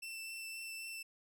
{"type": "tone with vibrato", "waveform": "sawtooth", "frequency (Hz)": 2673, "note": "E7", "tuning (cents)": 23, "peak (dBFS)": -40, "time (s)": [0.02, 1.03], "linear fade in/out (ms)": 10, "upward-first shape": "triangle", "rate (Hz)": 3.8, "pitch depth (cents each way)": 11, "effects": []}